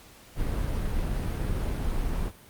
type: noise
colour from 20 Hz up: brown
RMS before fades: -28 dBFS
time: 0.35-2.32 s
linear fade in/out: 50 ms
effects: pink hiss -52 dBFS RMS until 2.49 s + Opus 48 kbps